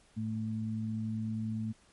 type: tone pair together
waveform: sine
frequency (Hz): 110.11 / 220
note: A2 / A3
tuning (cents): +2 / 0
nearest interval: octave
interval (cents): 1198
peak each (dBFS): -36 / -34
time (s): 0.16-1.73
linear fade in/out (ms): 20
effects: pink hiss -64 dBFS RMS until 1.92 s + MP3 48 kbps